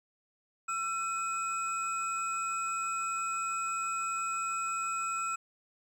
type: tone cluster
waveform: sine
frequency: 1347 / 2521 / 7750 Hz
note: E6 / D#7 / B8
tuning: +37 / +22 / -34 cents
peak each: -31 / -39 / -39 dBFS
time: 0.68-5.36 s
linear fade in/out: 10 ms
effects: tanh soft clip ceiling -25 dBFS + 11-bit